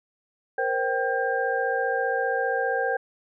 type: tone cluster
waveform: sine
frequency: 469.9 / 525 / 778 / 1601 Hz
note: A#4 / C5 / G5 / G6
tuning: +14 / +6 / -13 / +36 cents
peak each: -28 dBFS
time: 0.58-2.97 s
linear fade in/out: 5 ms
effects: none

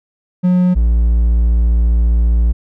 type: tone pair in turn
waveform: triangle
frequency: 180.6 / 57.45 Hz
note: F#3 / A#1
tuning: -42 / -25 cents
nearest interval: octave + minor sixth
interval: 1983 cents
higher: first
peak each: -7 dBFS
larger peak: neither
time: 0.43-0.75 / 0.75-2.53 s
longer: second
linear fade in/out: 20 ms
effects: none

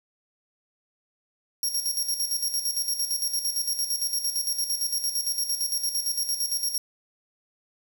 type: tone with tremolo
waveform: 20% pulse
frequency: 5588 Hz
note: F8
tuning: in tune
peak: -18 dBFS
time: 1.63-6.78 s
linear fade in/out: 2 ms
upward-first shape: square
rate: 8.8 Hz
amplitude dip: 60%
effects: 8-bit

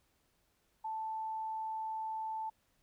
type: tone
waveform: sine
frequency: 880 Hz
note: A5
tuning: in tune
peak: -36 dBFS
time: 0.84-2.5 s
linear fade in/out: 10 ms
effects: pink hiss -75 dBFS RMS until 2.82 s

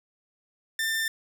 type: tone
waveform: sawtooth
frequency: 1791 Hz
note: A6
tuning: 30 cents sharp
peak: -22 dBFS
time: 0.79-1.08 s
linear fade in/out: 2 ms
effects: none

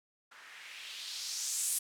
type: noise with low-pass filter sweep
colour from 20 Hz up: violet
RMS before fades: -39 dBFS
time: 0.31-1.79 s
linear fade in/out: 10 ms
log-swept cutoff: 1400 to 10000 Hz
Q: 2.1
effects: none

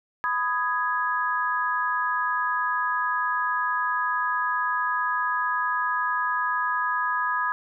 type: chord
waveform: sine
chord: G# minor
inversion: first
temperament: just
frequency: 996.7 / 1245.9 / 1661.2 Hz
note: B5 / D#6 / G#6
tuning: +16 / +2 / 0 cents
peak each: -27 dBFS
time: 0.24-7.52 s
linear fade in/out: 0 ms
effects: none

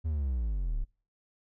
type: linear sweep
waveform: triangle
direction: down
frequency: 82 to 30.88 Hz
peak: -26 dBFS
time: 0.04-0.85 s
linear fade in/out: 20 ms
effects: noise-tail reverb RT60 0.4 s tail -26 dB re dry

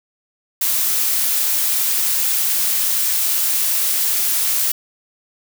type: noise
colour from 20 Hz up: blue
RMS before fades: -18 dBFS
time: 0.61-4.72 s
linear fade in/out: 5 ms
effects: none

